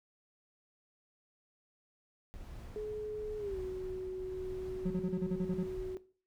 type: noise with tremolo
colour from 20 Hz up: brown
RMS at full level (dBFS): -46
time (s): 2.34-5.95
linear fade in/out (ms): 0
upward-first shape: triangle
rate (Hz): 0.97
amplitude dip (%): 50
type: tone with pitch glide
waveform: sine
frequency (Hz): 425.3 to 372.4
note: G#4 to F#4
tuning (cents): +41 to +11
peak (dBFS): -36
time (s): 2.76-5.97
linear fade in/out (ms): 0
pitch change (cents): -230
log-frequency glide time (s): 3.38-3.59
type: tone bursts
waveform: triangle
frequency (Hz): 181.7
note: F#3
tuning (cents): -31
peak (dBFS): -28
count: 9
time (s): 4.85-5.636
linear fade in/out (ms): 10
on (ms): 58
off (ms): 33
effects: noise-tail reverb RT60 0.4 s tail -17 dB re dry